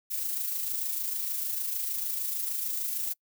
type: noise with amplitude modulation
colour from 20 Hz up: violet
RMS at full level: -30 dBFS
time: 0.1-3.14 s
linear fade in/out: 20 ms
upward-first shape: sine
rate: 26.6 Hz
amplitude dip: 40%
effects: noise-tail reverb RT60 0.1 s tail -26 dB re dry